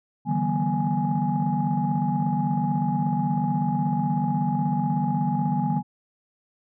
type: tone cluster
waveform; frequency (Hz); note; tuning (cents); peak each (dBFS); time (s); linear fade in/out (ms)
sine; 146 / 162.3 / 191.1 / 239.7 / 834; D3 / E3 / G3 / A#3 / G#5; -10 / -27 / -44 / +48 / +7; -27; 0.25-5.83; 50
effects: tanh soft clip ceiling -13 dBFS